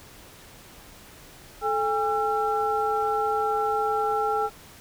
sine tone cluster, 434.4 / 812 / 1351 Hz, A4 / G#5 / E6, -22 / -39 / +42 cents, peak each -27 / -25 / -28 dBFS, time 1.61-4.5 s, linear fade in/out 50 ms, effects pink hiss -48 dBFS RMS until 4.8 s

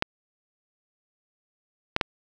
clicks, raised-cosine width 0.3 ms, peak -6 dBFS, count 3, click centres 0.024 / 1.964 / 2.012 s, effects none

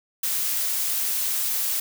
blue noise, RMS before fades -25 dBFS, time 0.23-1.8 s, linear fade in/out 5 ms, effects none

